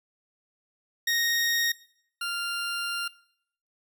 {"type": "tone pair in turn", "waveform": "20% pulse", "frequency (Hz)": [1864.7, 1394.2], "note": ["A#6", "F6"], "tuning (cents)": [0, -3], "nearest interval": "perfect fourth", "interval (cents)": 503, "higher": "first", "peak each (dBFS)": [-18, -24], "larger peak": "first", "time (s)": [[1.07, 1.72], [2.21, 3.08]], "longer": "second", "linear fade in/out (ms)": 5, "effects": ["noise-tail reverb RT60 0.7 s tail -21 dB re dry"]}